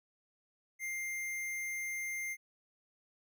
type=tone; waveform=square; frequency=2100 Hz; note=C7; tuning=6 cents sharp; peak=-37 dBFS; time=0.79-2.37 s; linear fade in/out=50 ms; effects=none